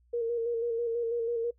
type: tone with vibrato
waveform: sine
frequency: 466.2 Hz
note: A#4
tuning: in tune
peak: -27 dBFS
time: 0.13-1.51 s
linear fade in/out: 10 ms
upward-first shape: square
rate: 6.1 Hz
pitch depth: 31 cents each way
effects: noise-tail reverb RT60 0.1 s tail -22 dB re dry + added 60 Hz sine -62 dBFS peak until 1.58 s